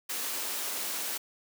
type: high-pass noise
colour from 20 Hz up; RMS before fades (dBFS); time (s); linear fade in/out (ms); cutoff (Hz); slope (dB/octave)
white; -34; 0.09-1.18; 10; 230; 24
effects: none